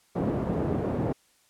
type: band-pass noise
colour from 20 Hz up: pink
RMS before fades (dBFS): -28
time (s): 0.15-1.13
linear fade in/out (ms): 10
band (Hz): 120 to 510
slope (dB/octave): 12
effects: white hiss -64 dBFS RMS until 1.49 s + low-pass 11000 Hz 12 dB/octave